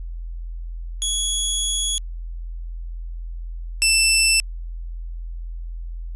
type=tone pair in turn; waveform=15% pulse; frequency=3356 / 2664 Hz; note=G#7 / E7; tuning=+17 / +18 cents; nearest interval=major third; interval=399 cents; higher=first; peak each=-13 / -7 dBFS; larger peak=second; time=1.02-1.98 / 3.82-4.4 s; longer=first; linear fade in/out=0 ms; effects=added 42 Hz sine -28 dBFS peak until 6.15 s + resampled to 24000 Hz